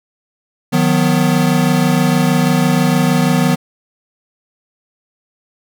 square chord, B major, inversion first, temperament equal with one note detuned, 155.56 / 181.82 / 246.9 Hz, D#3 / F#3 / B3, 0 / -30 / 0 cents, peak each -16 dBFS, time 0.72-3.56 s, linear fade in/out 20 ms, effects none

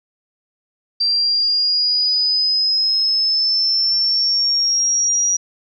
sine exponential sweep, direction up, 4699 to 5770 Hz, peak -14 dBFS, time 1-5.37 s, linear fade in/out 10 ms, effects none

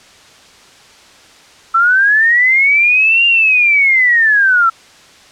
sine linear two-way sweep, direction up then down, 1318.5 to 2802 to 1318.5 Hz, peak -7 dBFS, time 1.74-4.7 s, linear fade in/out 10 ms, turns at 3.26 s, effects white hiss -42 dBFS RMS until 5.31 s + low-pass 6000 Hz 12 dB/octave

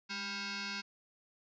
sine tone with frequency modulation, 1396.9 Hz, F6, in tune, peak -37 dBFS, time 0.09-0.82 s, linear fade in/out 20 ms, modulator 596 Hz, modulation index 6.7, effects none

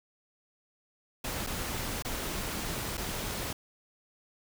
pink noise with dropouts, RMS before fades -35 dBFS, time 1.24-3.53 s, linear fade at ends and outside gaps 5 ms, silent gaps 1.466-1.47 / 2.024-2.048 / 2.972-2.977 s, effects none

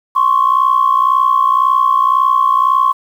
sine tone pair together, 1052.1 / 1114 Hz, C6 / C#6, +9 / +8 cents, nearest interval minor second, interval 99 cents, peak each -11 dBFS, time 0.15-2.93 s, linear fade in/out 20 ms, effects tanh soft clip ceiling -2 dBFS + 7-bit

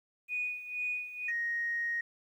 sine tone with tremolo, 2473 Hz, D#7, 11 cents flat, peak -30 dBFS, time 0.28-1.32 s, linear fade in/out 50 ms, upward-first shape sine, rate 2.1 Hz, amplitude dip 75%
sine tone, 1872 Hz, A#6, 7 cents sharp, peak -30 dBFS, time 1.28-2.01 s, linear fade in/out 5 ms
effects tanh soft clip ceiling -23 dBFS + 11-bit

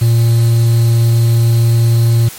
triangle tone with quantisation, 116.1 Hz, A#2, 7 cents flat, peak -5 dBFS, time 0.01-2.29 s, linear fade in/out 10 ms, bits 5, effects white hiss -31 dBFS RMS until 2.38 s + MP3 64 kbps

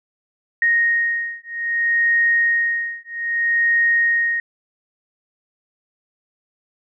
sine beating tone pair, 1864.7 / 1865.32 Hz, A#6 / A#6, 0 / +1 cents, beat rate 0.62 Hz, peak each -19 dBFS, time 0.62-4.4 s, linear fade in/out 2 ms, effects none

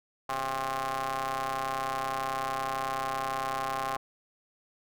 sawtooth ring-modulated tone, 130.81 Hz, C3, in tune, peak -23 dBFS, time 0.29-3.97 s, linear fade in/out 5 ms, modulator 932 Hz, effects none

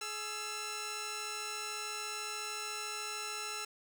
10% pulse tone pair together, 422.2 / 1340.4 Hz, G#4 / E6, +29 / +29 cents, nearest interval octave + minor sixth, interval 2000 cents, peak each -36 / -31 dBFS, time 0.01-3.65 s, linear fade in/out 5 ms, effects none

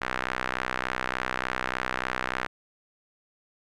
sawtooth tone with band-pass filter, 63.4 Hz, B1, 46 cents sharp, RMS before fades -31 dBFS, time 0.01-2.47 s, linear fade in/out 10 ms, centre 1600 Hz, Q 1.6, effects none

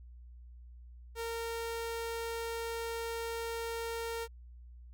sawtooth tone, 460.3 Hz, A#4, 22 cents flat, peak -32 dBFS, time 1.15-4.28 s, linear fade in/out 50 ms, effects added 60 Hz sine -49 dBFS peak until 4.93 s

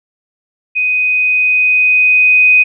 sine tone with level ramp, 2500 Hz, D#7, 8 cents sharp, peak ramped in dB -11 to -4 dBFS, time 0.75-2.64 s, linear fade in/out 20 ms, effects none

